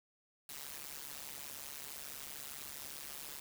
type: noise with amplitude modulation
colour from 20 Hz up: white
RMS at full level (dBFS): -43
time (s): 0.49-3.4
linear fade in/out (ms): 2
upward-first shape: sine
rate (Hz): 143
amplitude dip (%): 95
effects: none